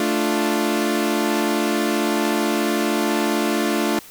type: chord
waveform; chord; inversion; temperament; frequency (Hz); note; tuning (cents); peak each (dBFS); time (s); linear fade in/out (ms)
sawtooth; D minor; second; equal; 220 / 293.7 / 349.2; A3 / D4 / F4; 0 / 0 / 0; -19; 0-3.99; 2
effects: white hiss -43 dBFS RMS until 4.1 s